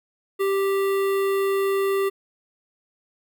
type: tone with notch filter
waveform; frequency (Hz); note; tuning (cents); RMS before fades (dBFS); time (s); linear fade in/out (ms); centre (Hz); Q
square; 392; G4; 0; -22; 0.39-2.1; 20; 5800; 0.66
effects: none